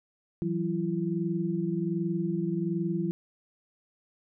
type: tone cluster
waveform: sine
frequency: 165.1 / 186.4 / 337.3 Hz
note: E3 / F#3 / E4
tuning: +3 / +13 / +40 cents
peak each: -31 dBFS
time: 0.42-3.11 s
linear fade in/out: 0 ms
effects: none